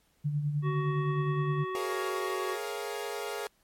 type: tone with tremolo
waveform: sine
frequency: 146.9 Hz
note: D3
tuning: 1 cent sharp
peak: -25 dBFS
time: 0.24-1.65 s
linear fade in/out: 20 ms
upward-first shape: sine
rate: 9.7 Hz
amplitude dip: 50%
type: harmonic tone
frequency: 373.6 Hz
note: F#4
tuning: 17 cents sharp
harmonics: 1 / 3 / 5 / 7 / 9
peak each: -34 / -36 / -43 / -52 / -54 dBFS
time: 0.62-2.58 s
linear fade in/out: 50 ms
type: chord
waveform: sawtooth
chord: Bb minor seventh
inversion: third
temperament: equal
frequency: 415.3 / 466.2 / 554.4 / 698.5 Hz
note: Ab4 / Bb4 / Db5 / F5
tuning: 0 / 0 / 0 / 0 cents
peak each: -33 / -35 / -38 / -39 dBFS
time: 1.75-3.47 s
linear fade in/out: 0 ms
effects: pink hiss -69 dBFS RMS until 3.63 s + MP3 64 kbps